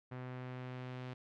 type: tone with low-pass filter sweep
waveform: sawtooth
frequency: 126.8 Hz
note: B2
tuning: 46 cents sharp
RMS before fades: -45 dBFS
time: 0.11-1.14 s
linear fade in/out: 10 ms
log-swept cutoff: 1900 to 3300 Hz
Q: 1.1
effects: none